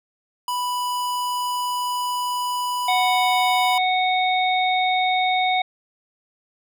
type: tone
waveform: square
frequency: 987.8 Hz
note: B5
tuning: in tune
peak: -23 dBFS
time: 0.48-3.78 s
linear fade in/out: 2 ms
type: harmonic tone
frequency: 740 Hz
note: F#5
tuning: in tune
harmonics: 1 / 3 / 5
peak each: -19 / -24 / -26 dBFS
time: 2.88-5.62 s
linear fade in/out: 5 ms
effects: none